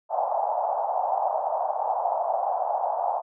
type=band-pass noise; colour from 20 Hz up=white; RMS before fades=-26 dBFS; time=0.09-3.22 s; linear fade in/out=50 ms; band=650 to 850 Hz; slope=48 dB/octave; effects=none